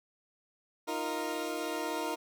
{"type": "chord", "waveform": "20% pulse", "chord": "Eb suspended second", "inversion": "none", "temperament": "equal with one note detuned", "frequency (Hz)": [311.1, 347.4, 466.2], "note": ["Eb4", "F4", "Bb4"], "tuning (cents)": [0, -9, 0], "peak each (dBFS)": [-32, -33, -33], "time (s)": [0.87, 2.16], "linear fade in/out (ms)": 20, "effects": []}